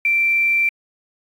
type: tone with quantisation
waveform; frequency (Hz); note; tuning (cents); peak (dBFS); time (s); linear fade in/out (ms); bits
sine; 2349; D7; 0; -14; 0.05-0.69; 2; 7
effects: AAC 48 kbps